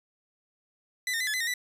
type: tone with pitch steps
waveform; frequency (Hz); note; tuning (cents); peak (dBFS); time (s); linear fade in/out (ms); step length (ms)
sawtooth; 1999 / 1831 / 2014 / 1718 / 2019 / 1848 / 1976; B6 / A#6 / B6 / A6 / B6 / A#6 / B6; +20 / -32 / +33 / -42 / +38 / -16 / 0; -24; 1.07-1.539; 2; 67
effects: resampled to 32000 Hz